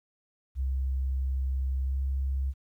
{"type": "tone with pitch glide", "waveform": "sine", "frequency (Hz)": [66, 67.08], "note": ["C2", "C2"], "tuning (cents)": [16, 44], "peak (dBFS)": -26, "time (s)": [0.55, 2.54], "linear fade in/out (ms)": 50, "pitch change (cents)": 28, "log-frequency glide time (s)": [1.86, 1.94], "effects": ["11-bit"]}